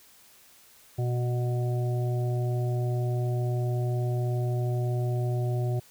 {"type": "harmonic tone with a mistuned harmonic", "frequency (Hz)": 122.8, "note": "B2", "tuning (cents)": -9, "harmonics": [1, 3, 5, 6], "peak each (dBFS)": [-25, -35, -39, -41], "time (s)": [0.98, 5.8], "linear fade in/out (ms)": 10, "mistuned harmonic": 1, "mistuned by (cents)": -16, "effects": ["white hiss -56 dBFS RMS until 5.9 s"]}